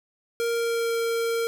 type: tone with pitch glide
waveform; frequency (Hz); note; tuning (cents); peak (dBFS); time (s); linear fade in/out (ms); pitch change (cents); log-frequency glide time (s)
square; 466.2 to 461.1; A#4 to A#4; 0 to -19; -24; 0.4-1.47; 0; -19; 0.51-0.99
effects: 11-bit